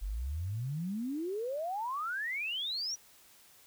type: exponential sweep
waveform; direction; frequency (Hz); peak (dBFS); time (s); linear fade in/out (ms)
sine; up; 44.17 to 5920; -33; 0.01-2.96; 20
effects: white hiss -60 dBFS RMS until 3.66 s